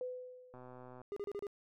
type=tone with exponential decay; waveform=sine; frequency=503 Hz; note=B4; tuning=32 cents sharp; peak=-36 dBFS; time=0.01-0.93 s; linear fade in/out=1 ms; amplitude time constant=200 ms
type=click train; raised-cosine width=1 ms; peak=-39 dBFS; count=61; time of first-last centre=0.54-1.016 s; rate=126 Hz
type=tone bursts; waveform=triangle; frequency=405.8 Hz; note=G#4; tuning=40 cents flat; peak=-36 dBFS; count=5; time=1.12-1.468 s; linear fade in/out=0 ms; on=44 ms; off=32 ms
effects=none